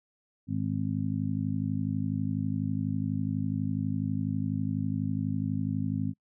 harmonic tone, 52.1 Hz, G#1, 6 cents sharp, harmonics 2 / 3 / 4 / 5, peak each -33 / -33 / -33 / -33 dBFS, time 0.47-6.14 s, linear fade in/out 50 ms, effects noise-tail reverb RT60 0.1 s tail -25 dB re dry

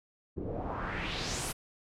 pink noise with low-pass filter sweep, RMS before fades -36 dBFS, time 0.36-1.53 s, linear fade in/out 20 ms, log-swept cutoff 310 to 12000 Hz, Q 2.5, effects none

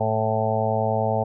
harmonic tone, 110 Hz, A2, in tune, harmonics 1 / 2 / 4 / 5 / 6 / 7 / 8, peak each -26 / -30 / -29 / -27 / -26 / -27 / -30 dBFS, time 0-1.24 s, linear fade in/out 10 ms, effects none

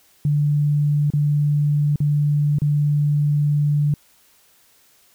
sine tone with dropouts, 146.9 Hz, D3, 1 cent sharp, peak -15 dBFS, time 0.25-3.94 s, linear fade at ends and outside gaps 2 ms, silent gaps 1.103-1.136 / 1.959-2.003 / 2.586-2.618 s, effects white hiss -56 dBFS RMS until 5.14 s

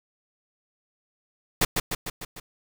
pink noise with echo, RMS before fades -20 dBFS, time 1.61-1.65 s, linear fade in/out 5 ms, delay 150 ms, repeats 5, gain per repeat -4 dB, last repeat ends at 2.4 s, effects none

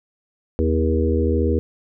harmonic tone with a mistuned harmonic, 80.8 Hz, E2, 34 cents flat, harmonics 1 / 3 / 4 / 5 / 6, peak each -19 / -24 / -25 / -24 / -24 dBFS, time 0.59-1.59 s, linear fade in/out 0 ms, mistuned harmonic 6, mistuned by -26 cents, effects none

